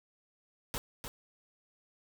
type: noise with echo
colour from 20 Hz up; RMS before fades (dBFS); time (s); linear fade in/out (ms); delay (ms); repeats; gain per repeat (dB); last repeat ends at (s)
pink; -36; 0.74-0.78; 0; 300; 1; -6; 1.08
effects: none